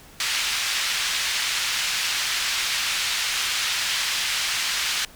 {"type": "band-pass noise", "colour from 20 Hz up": "white", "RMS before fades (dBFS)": -25, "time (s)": [0.2, 5.05], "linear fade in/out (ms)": 2, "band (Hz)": [1600, 4500], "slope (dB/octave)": 12, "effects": ["pink hiss -48 dBFS RMS until 5.15 s"]}